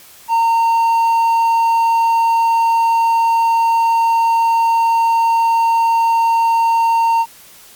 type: tone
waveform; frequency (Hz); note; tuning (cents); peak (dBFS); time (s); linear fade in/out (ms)
triangle; 917; A#5; -29; -9; 0.28-7.26; 50
effects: white hiss -42 dBFS RMS until 7.75 s + Opus 48 kbps